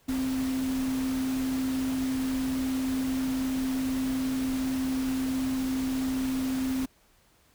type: tone in noise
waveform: sine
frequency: 261.6 Hz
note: C4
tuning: in tune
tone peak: -26 dBFS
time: 0.08-6.86 s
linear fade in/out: 10 ms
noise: pink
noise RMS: -39 dBFS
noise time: 0.08-6.86 s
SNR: +10 dB
effects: pink hiss -63 dBFS RMS until 7.54 s